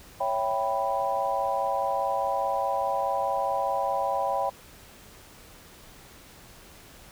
sine chord, C# half-diminished seventh, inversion none, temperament equal, 554.4 / 659.3 / 784 / 987.8 Hz, C#5 / E5 / G5 / B5, 0 / 0 / 0 / 0 cents, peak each -30 / -32 / -28 / -30 dBFS, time 0.2-4.5 s, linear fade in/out 10 ms, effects pink hiss -50 dBFS RMS until 7.11 s

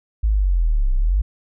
sine linear two-way sweep, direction down then up, 55 to 30.43 to 55 Hz, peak -14 dBFS, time 0.23-1.22 s, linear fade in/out 10 ms, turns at 0.95 s, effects none

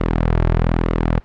sawtooth tone with flanger, 41.2 Hz, E1, in tune, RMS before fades -17 dBFS, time 0-1.2 s, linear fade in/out 10 ms, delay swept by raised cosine 1.2 to 4.1 ms, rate 1.1 Hz, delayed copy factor -0.5, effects pink hiss -48 dBFS RMS until 1.24 s + low-pass 2000 Hz 12 dB/octave

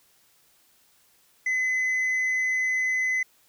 triangle tone with tanh clipping, 2027 Hz, B6, 45 cents sharp, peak -23 dBFS, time 1.46-3.23 s, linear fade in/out 5 ms, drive 7 dB, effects white hiss -62 dBFS RMS until 3.48 s

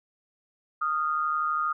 sine tone pair together, 1234.7 / 1387 Hz, D#6 / F6, -14 / -12 cents, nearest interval major second, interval 202 cents, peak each -25 / -31 dBFS, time 0.81-1.73 s, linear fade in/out 10 ms, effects none

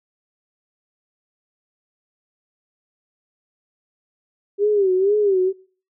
sine tone with vibrato, 394.5 Hz, G4, 11 cents sharp, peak -14 dBFS, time 4.58-5.53 s, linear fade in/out 50 ms, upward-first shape sine, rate 2.1 Hz, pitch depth 120 cents each way, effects noise-tail reverb RT60 0.4 s tail -21 dB re dry

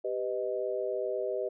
sine chord, G augmented, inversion none, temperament equal with one note detuned, 392 / 499.9 / 622.3 Hz, G4 / B4 / D#5, 0 / +21 / 0 cents, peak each -34 dBFS, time 0.04-1.49 s, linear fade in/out 10 ms, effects none

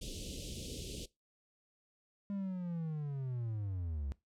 pink band-stop noise, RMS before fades -43 dBFS, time 0.01-1.06 s, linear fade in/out 10 ms, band 530 to 2800 Hz, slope 48 dB/octave
triangle linear sweep, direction down, 202.5 to 65.41 Hz, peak -34 dBFS, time 2.3-4.12 s, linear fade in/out 0 ms
effects noise-tail reverb RT60 0.2 s tail -20 dB re dry + low-pass 9000 Hz 12 dB/octave

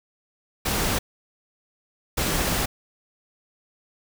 pink noise bursts at uneven times, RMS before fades -24 dBFS, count 2, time 0.65-0.99 / 2.17-2.66 s, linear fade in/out 10 ms, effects none

